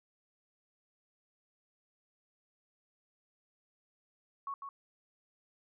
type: tone with echo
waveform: sine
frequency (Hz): 1108.7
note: C#6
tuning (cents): 0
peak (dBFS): -36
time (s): 4.47-4.54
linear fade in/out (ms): 2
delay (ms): 150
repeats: 1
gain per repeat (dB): -5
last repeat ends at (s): 4.69
effects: none